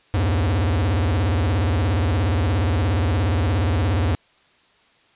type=tone with vibrato; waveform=square; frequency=90.5 Hz; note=F#2; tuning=38 cents flat; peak=-18 dBFS; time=0.14-4.15 s; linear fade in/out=0 ms; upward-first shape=sine; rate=17 Hz; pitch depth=300 cents each way; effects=white hiss -57 dBFS RMS until 5.15 s + resampled to 8000 Hz